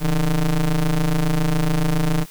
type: ring-modulated tone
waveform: square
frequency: 75.1 Hz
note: D2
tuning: 39 cents sharp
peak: -14 dBFS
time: 0-2.26 s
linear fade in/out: 50 ms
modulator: 88.7 Hz
effects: white hiss -44 dBFS RMS until 2.3 s